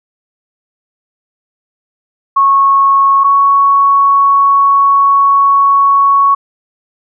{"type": "tone pair in turn", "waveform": "sine", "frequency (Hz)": [1100, 1112.1], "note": ["C#6", "C#6"], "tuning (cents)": [-14, 5], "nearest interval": "unison", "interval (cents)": 19, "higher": "second", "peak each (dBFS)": -5, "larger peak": "neither", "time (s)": [[2.36, 3.24], [3.24, 6.35]], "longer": "second", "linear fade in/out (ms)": 10, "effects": []}